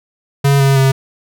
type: tone with pitch steps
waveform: square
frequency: 139.7 / 136.98 / 134.32 Hz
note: C#3 / C#3 / C3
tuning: +14 / -20 / +46 cents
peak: -9 dBFS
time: 0.44-0.92 s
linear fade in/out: 10 ms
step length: 160 ms
effects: none